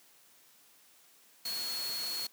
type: tone in noise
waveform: sine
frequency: 4337 Hz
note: C#8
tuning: 39 cents flat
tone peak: -35 dBFS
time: 1.45-2.27 s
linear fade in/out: 5 ms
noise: white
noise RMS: -41 dBFS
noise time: 1.45-2.27 s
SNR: +3 dB
effects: white hiss -62 dBFS RMS until 2.32 s + high-pass 150 Hz 12 dB/octave